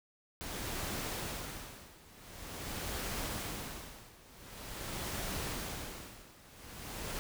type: noise with tremolo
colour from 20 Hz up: pink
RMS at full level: -38 dBFS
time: 0.41-7.19 s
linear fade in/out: 0 ms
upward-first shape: sine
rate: 0.46 Hz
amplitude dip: 90%
effects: none